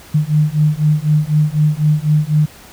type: beating tone pair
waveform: sine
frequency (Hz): 149.8 / 153.8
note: D3 / D#3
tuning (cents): +35 / -20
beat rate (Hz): 4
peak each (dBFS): -14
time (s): 0.14-2.46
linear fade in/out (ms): 10
effects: pink hiss -40 dBFS RMS until 2.72 s